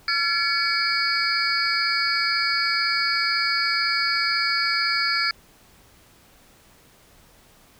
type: tone cluster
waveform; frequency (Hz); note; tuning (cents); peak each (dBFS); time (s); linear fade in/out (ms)
sine; 1363 / 1716 / 2251 / 4438 / 4899; F6 / A6 / C#7 / C#8 / D#8; -43 / -44 / +26 / +1 / -28; -26; 0.08-5.31; 2
effects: tanh soft clip ceiling -10 dBFS + pink hiss -54 dBFS RMS until 7.79 s